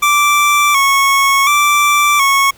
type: tone with vibrato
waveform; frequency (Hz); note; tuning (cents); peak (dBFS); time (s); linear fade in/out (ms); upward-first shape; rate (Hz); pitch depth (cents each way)
25% pulse; 1135; C#6; +41; -5; 0.02-2.51; 10; square; 0.69; 53
effects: pink hiss -44 dBFS RMS until 2.57 s